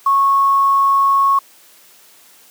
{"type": "tone with quantisation", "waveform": "sine", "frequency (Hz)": 1100, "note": "C#6", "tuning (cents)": -14, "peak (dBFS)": -10, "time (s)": [0.06, 1.39], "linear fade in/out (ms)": 5, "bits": 6, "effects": ["white hiss -47 dBFS RMS until 2.5 s", "high-pass 200 Hz 12 dB/octave"]}